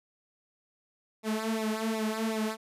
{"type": "tone with flanger", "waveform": "sawtooth", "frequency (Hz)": 220, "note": "A3", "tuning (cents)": 0, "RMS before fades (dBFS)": -31, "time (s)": [1.23, 2.57], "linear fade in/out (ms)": 50, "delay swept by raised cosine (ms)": [0.63, 4.23], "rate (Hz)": 2.7, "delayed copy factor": -0.9, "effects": ["resampled to 32000 Hz"]}